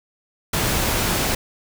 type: noise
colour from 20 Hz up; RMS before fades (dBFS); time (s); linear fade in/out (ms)
pink; -21; 0.53-1.35; 5
effects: none